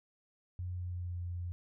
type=tone with pitch glide; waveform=sine; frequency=89.7 to 87.85 Hz; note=F2 to F2; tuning=+47 to +11 cents; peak=-36 dBFS; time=0.59-1.52 s; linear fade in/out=0 ms; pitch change=-36 cents; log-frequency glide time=0.76-1.22 s; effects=none